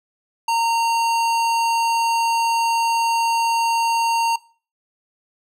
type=tone; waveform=square; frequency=921 Hz; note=A#5; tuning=21 cents flat; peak=-18 dBFS; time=0.48-4.36 s; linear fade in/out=5 ms; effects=noise-tail reverb RT60 0.4 s tail -20 dB re dry + low-pass 10000 Hz 12 dB/octave